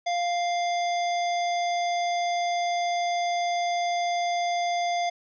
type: harmonic tone with a mistuned harmonic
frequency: 698.5 Hz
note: F5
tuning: in tune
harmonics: 1 / 3 / 5 / 7 / 9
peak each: -24 / -34 / -38 / -41 / -43 dBFS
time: 0.06-5.1 s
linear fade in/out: 10 ms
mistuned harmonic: 5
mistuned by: -17 cents
effects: none